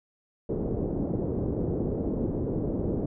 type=low-pass noise; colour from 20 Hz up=white; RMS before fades=-29 dBFS; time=0.49-3.06 s; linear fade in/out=5 ms; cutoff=440 Hz; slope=24 dB/octave; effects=none